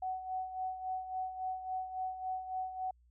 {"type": "tone with tremolo", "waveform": "sine", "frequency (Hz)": 748, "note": "F#5", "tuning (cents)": 19, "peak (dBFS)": -33, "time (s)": [0.02, 2.91], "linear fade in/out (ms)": 5, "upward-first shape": "sine", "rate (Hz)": 3.6, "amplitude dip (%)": 65, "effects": ["added 60 Hz sine -63 dBFS peak until 3.1 s"]}